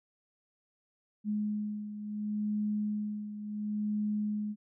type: beating tone pair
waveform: sine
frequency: 209.9 / 210.61 Hz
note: G#3 / G#3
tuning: +19 / +24 cents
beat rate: 0.71 Hz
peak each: -32 / -38 dBFS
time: 1.24-4.56 s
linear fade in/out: 50 ms
effects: none